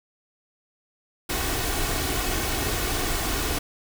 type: noise with comb filter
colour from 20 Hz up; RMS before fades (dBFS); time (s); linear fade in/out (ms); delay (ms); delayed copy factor
pink; -26; 1.29-3.59; 10; 2.7; +0.5
effects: none